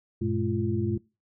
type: tone cluster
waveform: sine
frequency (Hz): 95.5 / 116.1 / 213.3 / 344.4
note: G2 / A#2 / G#3 / F4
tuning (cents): -45 / -7 / +46 / -24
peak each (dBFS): -30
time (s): 0.21-0.98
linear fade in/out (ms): 10
effects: noise-tail reverb RT60 0.3 s tail -23 dB re dry